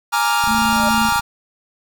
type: chord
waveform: 45% pulse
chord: Bb dominant seventh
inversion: third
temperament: equal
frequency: 830.6 / 932.3 / 1174.7 / 1396.9 Hz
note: Ab5 / Bb5 / D6 / F6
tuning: 0 / 0 / 0 / 0 cents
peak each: -21 / -20 / -23 / -20 dBFS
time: 0.12-1.21 s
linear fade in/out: 20 ms
type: click train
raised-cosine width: 5 ms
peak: -20 dBFS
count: 22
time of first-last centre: 0.44-1.195 s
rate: 27.8 Hz
type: tone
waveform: sine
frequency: 223.6 Hz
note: A3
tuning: 28 cents sharp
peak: -19 dBFS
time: 0.46-1.11 s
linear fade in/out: 50 ms
type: tone with exponential growth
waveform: sine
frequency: 602 Hz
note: D5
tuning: 43 cents sharp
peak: -19 dBFS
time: 0.57-0.89 s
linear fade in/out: 5 ms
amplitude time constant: 69 ms
effects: none